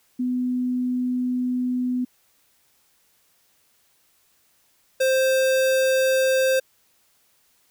sine / square tone pair in turn, 250 / 525.2 Hz, B3 / C5, +21 / +6 cents, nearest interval octave + minor second, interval 1285 cents, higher second, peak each -21 / -18 dBFS, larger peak second, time 0.19-2.05 / 5-6.6 s, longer first, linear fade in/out 10 ms, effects white hiss -63 dBFS RMS until 7.7 s

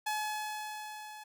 sawtooth tone with level ramp, 852 Hz, G#5, 44 cents sharp, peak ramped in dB -27 to -42 dBFS, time 0.06-1.24 s, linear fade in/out 10 ms, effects none

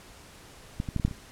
clicks, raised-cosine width 5 ms, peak -16 / -20 / -15 / -18 / -10 / -23 / -25 dBFS, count 7, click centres 0.801 / 0.888 / 0.963 / 0.998 / 1.05 / 1.08 / 1.112 s, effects pink hiss -50 dBFS RMS until 1.31 s + low-pass 11000 Hz 12 dB/octave

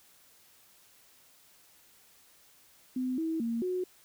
sine tone with pitch steps, 255.2 / 323.2 / 231.2 / 365.5 Hz, C4 / E4 / A#3 / F#4, -43 / -34 / -14 / -21 cents, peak -29 dBFS, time 2.96-3.84 s, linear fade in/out 5 ms, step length 220 ms, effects white hiss -61 dBFS RMS until 4.04 s

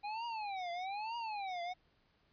square tone with vibrato, 807 Hz, G#5, 50 cents flat, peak -39 dBFS, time 0.03-1.74 s, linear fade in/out 20 ms, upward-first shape triangle, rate 1.1 Hz, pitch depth 290 cents each way, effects pink hiss -73 dBFS RMS until 2.32 s + resampled to 11025 Hz

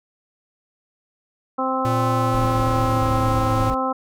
harmonic tone, 261.6 Hz, C4, in tune, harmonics 1 / 2 / 3 / 4 / 5, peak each -26 / -26 / -26 / -26 / -26 dBFS, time 1.58-3.93 s, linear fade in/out 10 ms
square tone with pitch glide, 116.54 to 109.37 Hz, A#2 to A2, 0 to -10 cents, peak -22 dBFS, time 1.85-3.7 s, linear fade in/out 0 ms, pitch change -110 cents, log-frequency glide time 2.11-3.4 s
brown noise, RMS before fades -28 dBFS, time 2.33-3.75 s, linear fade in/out 10 ms
effects none

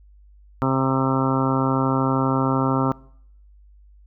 harmonic tone, 132.9 Hz, C3, 27 cents sharp, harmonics 1 / 2 / 3 / 4 / 5 / 6 / 7 / 8 / 9 / 10, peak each -23 / -22 / -29 / -29 / -32 / -32 / -28 / -32 / -29 / -29 dBFS, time 0.62-2.92 s, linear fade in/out 0 ms, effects noise-tail reverb RT60 0.7 s tail -24 dB re dry + added 50 Hz sine -47 dBFS peak until 4.06 s

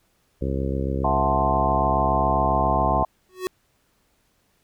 harmonic tone, 67.3 Hz, C2, 49 cents sharp, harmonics 1 / 2 / 3 / 4 / 5 / 6 / 7 / 8, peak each -26 / -29 / -31 / -32 / -33 / -34 / -34 / -35 dBFS, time 0.41-3.04 s, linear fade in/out 10 ms
sine chord, F# half-diminished seventh, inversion third, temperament equal, 659.3 / 740 / 880 / 1046.5 Hz, E5 / F#5 / A5 / C6, 0 / 0 / 0 / 0 cents, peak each -25 dBFS, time 1.04-3.05 s, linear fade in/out 5 ms
square tone with exponential growth, 370.2 Hz, F#4, 1 cent sharp, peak -21 dBFS, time 3.29-3.47 s, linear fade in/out 0 ms, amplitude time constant 38 ms
effects pink hiss -66 dBFS RMS until 4.63 s

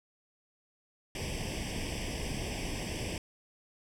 pink noise with comb filter, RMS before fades -36 dBFS, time 1.15-3.18 s, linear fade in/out 2 ms, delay 0.37 ms, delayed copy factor +1, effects low-pass 9000 Hz 12 dB/octave

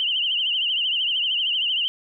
sine tone with vibrato, 2960 Hz, F#7, in tune, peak -20 dBFS, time 0-1.88 s, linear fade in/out 0 ms, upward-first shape triangle, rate 13 Hz, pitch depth 130 cents each way, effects none

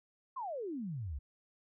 sine exponential sweep, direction down, 1108.7 to 61.9 Hz, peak -37 dBFS, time 0.36-1.19 s, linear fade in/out 10 ms, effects none

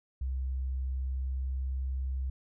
sine tone with pitch glide, 65.2 to 65.62 Hz, C2 to C2, -5 to +6 cents, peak -30 dBFS, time 0.21-2.3 s, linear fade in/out 5 ms, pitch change +11 cents, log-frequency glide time 0.86-1.72 s, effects none

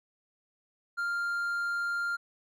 triangle tone, 1396.9 Hz, F6, in tune, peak -27 dBFS, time 0.97-2.17 s, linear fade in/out 20 ms, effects none

